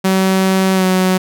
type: tone with pitch glide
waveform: sawtooth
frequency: 189.8 to 185.89 Hz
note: F#3 to F#3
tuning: +44 to +8 cents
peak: -7 dBFS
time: 0.04-1.18 s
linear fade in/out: 10 ms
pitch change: -36 cents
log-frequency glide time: 0.74-0.84 s
effects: none